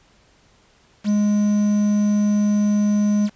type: tone with quantisation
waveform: triangle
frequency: 207.7 Hz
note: G#3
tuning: in tune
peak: -13 dBFS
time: 1.04-3.3 s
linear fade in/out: 50 ms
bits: 6
effects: pink hiss -56 dBFS RMS until 3.35 s + resampled to 16000 Hz